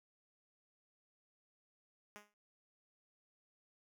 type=tone with exponential decay; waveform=5% pulse; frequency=207.7 Hz; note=G#3; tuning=in tune; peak=-37 dBFS; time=2.16-2.34 s; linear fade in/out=0 ms; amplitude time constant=38 ms; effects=noise-tail reverb RT60 0.2 s tail -22 dB re dry